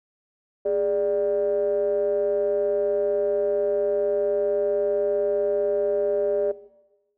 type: ring-modulated tone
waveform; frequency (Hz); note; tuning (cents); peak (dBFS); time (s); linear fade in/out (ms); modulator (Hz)
triangle; 89.8; F2; +49; -15; 0.65-6.52; 10; 501
effects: noise-tail reverb RT60 1.0 s tail -17 dB re dry + tanh soft clip ceiling -12 dBFS